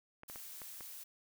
clicks, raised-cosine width 0.5 ms, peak -34 dBFS, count 5, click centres 0.234 / 0.299 / 0.359 / 0.618 / 0.808 s
blue noise, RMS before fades -49 dBFS, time 0.28-1.04 s, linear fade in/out 10 ms
effects none

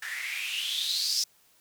blue noise with band-pass filter sweep, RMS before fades -31 dBFS, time 0.02-1.24 s, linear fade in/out 5 ms, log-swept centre 1700 to 5400 Hz, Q 7.3, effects white hiss -63 dBFS RMS until 1.6 s

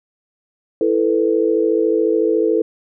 sine chord, E suspended fourth, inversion none, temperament equal, 329.6 / 440 / 493.9 Hz, E4 / A4 / B4, 0 / 0 / 0 cents, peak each -18 / -16 / -20 dBFS, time 0.81-2.62 s, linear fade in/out 2 ms, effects none

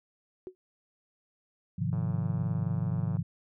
sine tone with exponential decay, 370 Hz, F#4, in tune, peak -33 dBFS, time 0.47-0.55 s, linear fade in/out 0 ms, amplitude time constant 17 ms
sine chord, F minor seventh, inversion first, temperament equal, 103.83 / 130.81 / 155.56 / 174.61 Hz, Ab2 / C3 / Eb3 / F3, 0 / 0 / 0 / 0 cents, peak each -33 dBFS, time 1.78-3.23 s, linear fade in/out 10 ms
click train, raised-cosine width 1 ms, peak -33 dBFS, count 141, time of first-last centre 1.93-3.169 s, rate 113 Hz
effects none

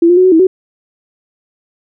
sine tone with pitch steps, 337.5 / 352.9 / 368.1 / 372.6 / 323.2 / 374.2 Hz, E4 / F4 / F#4 / F#4 / E4 / F#4, +41 / +18 / -9 / +12 / -34 / +20 cents, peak -4 dBFS, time 0.02-0.47 s, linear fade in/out 5 ms, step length 75 ms, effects none

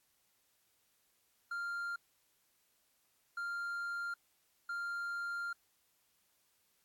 triangle tone bursts at uneven times, 1395 Hz, F6, 2 cents flat, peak -35 dBFS, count 3, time 1.51-1.96 / 3.37-4.14 / 4.69-5.53 s, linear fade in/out 5 ms, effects white hiss -75 dBFS RMS until 6.84 s + AAC 64 kbps

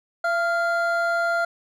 triangle tone pair together, 678.2 / 1397 Hz, E5 / F6, +49 / 0 cents, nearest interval octave + minor second, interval 1251 cents, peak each -21 dBFS, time 0.24-1.45 s, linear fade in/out 5 ms, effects none

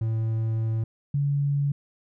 triangle / sine tone pair in turn, 111.8 / 142.13 Hz, A2 / C#3, +28 / +44 cents, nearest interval major third, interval 416 cents, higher second, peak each -21 dBFS, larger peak neither, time 0.01-0.84 / 1.14-1.72 s, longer first, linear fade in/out 5 ms, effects none

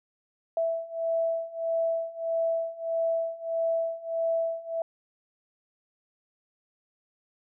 sine beating tone pair, 659.3 / 660.9 Hz, E5 / E5, 0 / +4 cents, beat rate 1.6 Hz, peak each -30 / -28 dBFS, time 0.57-4.82 s, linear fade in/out 2 ms, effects none

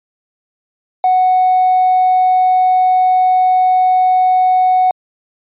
triangle tone, 740 Hz, F#5, in tune, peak -5 dBFS, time 1.04-4.91 s, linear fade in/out 2 ms, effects tanh soft clip ceiling -5 dBFS + resampled to 8000 Hz

